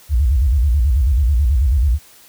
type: tone with vibrato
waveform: sine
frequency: 65.41 Hz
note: C2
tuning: in tune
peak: -11 dBFS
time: 0.09-1.99 s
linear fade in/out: 50 ms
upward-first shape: square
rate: 9.2 Hz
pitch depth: 210 cents each way
effects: white hiss -46 dBFS RMS until 2.28 s